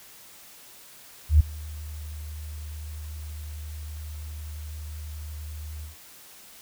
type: tone with ADSR envelope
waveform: sine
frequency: 76 Hz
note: D#2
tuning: 40 cents flat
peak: -10 dBFS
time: 1.29-5.96 s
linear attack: 110 ms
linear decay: 10 ms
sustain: -24 dB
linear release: 130 ms
effects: white hiss -49 dBFS RMS until 6.61 s